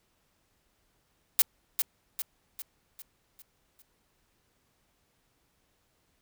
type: noise with echo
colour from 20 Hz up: blue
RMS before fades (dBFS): -21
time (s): 1.39-1.42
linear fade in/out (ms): 0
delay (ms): 400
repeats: 6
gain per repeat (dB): -6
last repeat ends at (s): 3.82
effects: pink hiss -72 dBFS RMS until 6.21 s